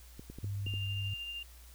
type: clicks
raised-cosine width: 3 ms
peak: -32 dBFS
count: 6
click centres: 0.195 / 0.3 / 0.386 / 0.444 / 0.666 / 0.739 s
type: tone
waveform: sine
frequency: 100.1 Hz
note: G2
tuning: 37 cents sharp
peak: -34 dBFS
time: 0.43-1.14 s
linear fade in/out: 5 ms
type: tone with tremolo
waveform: sine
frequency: 2795 Hz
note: F7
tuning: 1 cent sharp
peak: -37 dBFS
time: 0.66-1.43 s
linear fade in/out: 5 ms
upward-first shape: triangle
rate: 13 Hz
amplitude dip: 35%
effects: added 60 Hz sine -52 dBFS peak until 1.74 s + white hiss -59 dBFS RMS until 1.74 s